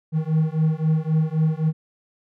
triangle beating tone pair, 155.8 / 159.6 Hz, D#3 / D#3, +3 / +44 cents, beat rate 3.8 Hz, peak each -19 dBFS, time 0.12-1.73 s, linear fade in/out 50 ms, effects none

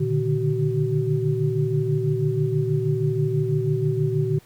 sine tone cluster, 118 / 144.9 / 151.1 / 378.7 Hz, A#2 / D3 / D3 / F#4, +22 / -23 / +50 / +40 cents, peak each -25 dBFS, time 0-4.39 s, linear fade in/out 10 ms, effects pink hiss -54 dBFS RMS until 4.45 s

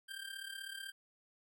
25% pulse tone with amplitude modulation, 1580 Hz, G6, 13 cents sharp, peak -37 dBFS, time 0.08-0.92 s, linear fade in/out 20 ms, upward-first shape sine, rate 36 Hz, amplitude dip 70%, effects none

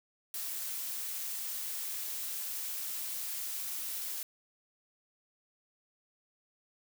blue noise, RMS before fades -38 dBFS, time 0.34-4.23 s, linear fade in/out 2 ms, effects none

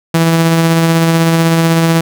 sawtooth tone with tremolo, 164.81 Hz, E3, in tune, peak -3 dBFS, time 0.14-2.01 s, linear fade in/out 5 ms, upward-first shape sine, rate 16 Hz, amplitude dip 25%, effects none

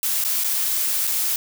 blue noise with dropouts, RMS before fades -22 dBFS, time 0.03-1.36 s, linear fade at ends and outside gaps 1 ms, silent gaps 0.24-0.248 / 0.438-0.444 / 1.07-1.074 s, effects none

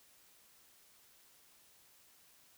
silence, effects white hiss -65 dBFS RMS until 2.57 s

